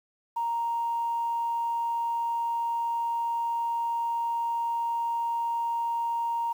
sine tone, 932.3 Hz, A#5, in tune, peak -25 dBFS, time 0.36-6.53 s, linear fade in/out 10 ms, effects tanh soft clip ceiling -21 dBFS + 9-bit

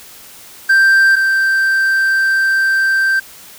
triangle tone pair in turn, 1572 / 1566.1 Hz, G6 / G6, +4 / -2 cents, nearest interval unison, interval 6 cents, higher first, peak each -5 / -9 dBFS, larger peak first, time 0.69-1.16 / 1.16-3.2 s, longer second, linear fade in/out 10 ms, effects white hiss -38 dBFS RMS until 3.58 s

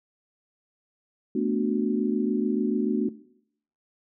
sine chord, B minor seventh, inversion third, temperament equal, 220 / 246.9 / 293.7 / 370 Hz, A3 / B3 / D4 / F#4, 0 / 0 / 0 / 0 cents, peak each -28 dBFS, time 1.35-3.09 s, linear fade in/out 5 ms, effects noise-tail reverb RT60 0.7 s tail -18 dB re dry

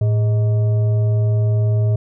sine tone with frequency modulation, 110 Hz, A2, in tune, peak -13 dBFS, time 0.01-1.96 s, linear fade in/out 5 ms, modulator 519 Hz, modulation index 0.28, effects none

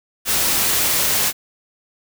white noise, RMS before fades -18 dBFS, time 0.25-1.33 s, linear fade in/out 50 ms, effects none

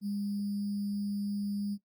sine tone with sample-and-hold, 203 Hz, G#3, 39 cents flat, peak -31 dBFS, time 0.01-1.78 s, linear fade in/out 50 ms, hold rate 4900 Hz, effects noise-tail reverb RT60 0.1 s tail -17 dB re dry + Opus 32 kbps

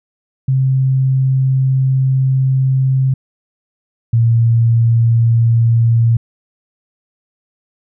sine tone pair in turn, 132.2 / 115.76 Hz, C3 / A#2, +18 / -12 cents, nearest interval major second, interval 230 cents, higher first, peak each -10 / -8 dBFS, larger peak second, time 0.48-3.14 / 4.13-6.17 s, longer first, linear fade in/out 5 ms, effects none

